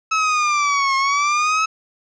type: linear two-way sweep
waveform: 30% pulse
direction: down then up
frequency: 1300 to 1076 to 1300 Hz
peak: -13 dBFS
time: 0.11-1.66 s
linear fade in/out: 10 ms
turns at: 0.96 s
effects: resampled to 16000 Hz + 8-bit